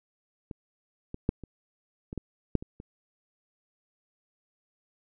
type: clicks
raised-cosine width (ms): 3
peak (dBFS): -25 / -23 / -11 / -28 / -24 / -20 / -10 / -26 / -29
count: 9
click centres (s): 0.512 / 1.144 / 1.291 / 1.437 / 2.129 / 2.177 / 2.553 / 2.625 / 2.801
effects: none